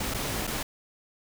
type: noise with dropouts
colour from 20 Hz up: pink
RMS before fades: -31 dBFS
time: 0-0.63 s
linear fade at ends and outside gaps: 5 ms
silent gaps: 0.14-0.144 / 0.47-0.474 s
effects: none